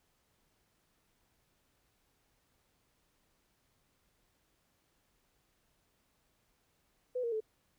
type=tone with pitch steps; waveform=sine; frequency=501 / 467.4 / 436.1 Hz; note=B4 / A#4 / A4; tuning=+25 / +5 / -15 cents; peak=-32 dBFS; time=7.15-7.405 s; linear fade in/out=10 ms; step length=85 ms; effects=pink hiss -75 dBFS RMS until 7.78 s